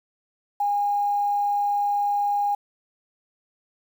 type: tone with quantisation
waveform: sine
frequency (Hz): 816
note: G#5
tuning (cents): -31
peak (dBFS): -20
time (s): 0.6-2.55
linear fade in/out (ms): 5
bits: 8
effects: none